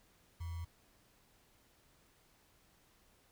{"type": "tone with sample-and-hold", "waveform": "sine", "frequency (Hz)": 84.4, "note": "E2", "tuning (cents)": 41, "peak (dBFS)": -39, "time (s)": [0.4, 0.65], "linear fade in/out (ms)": 10, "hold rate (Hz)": 1050, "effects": ["pink hiss -69 dBFS RMS until 3.31 s"]}